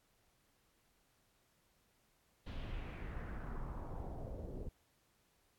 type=noise with low-pass filter sweep; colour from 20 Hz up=brown; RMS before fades=-44 dBFS; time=2.46-4.69 s; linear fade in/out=10 ms; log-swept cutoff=3700 to 430 Hz; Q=2.4; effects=pink hiss -75 dBFS RMS until 5.58 s + AAC 64 kbps